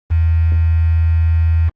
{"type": "tone with quantisation", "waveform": "sine", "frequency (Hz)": 82, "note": "E2", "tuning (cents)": -9, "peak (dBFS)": -10, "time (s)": [0.1, 1.7], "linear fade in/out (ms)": 20, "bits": 5, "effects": ["low-pass 2000 Hz 12 dB/octave", "Opus 24 kbps"]}